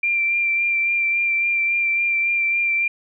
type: tone with vibrato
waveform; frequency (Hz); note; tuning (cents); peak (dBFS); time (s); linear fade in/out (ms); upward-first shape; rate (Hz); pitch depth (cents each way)
sine; 2368; D7; +14; -17; 0.03-2.88; 5; sine; 3.6; 19
effects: none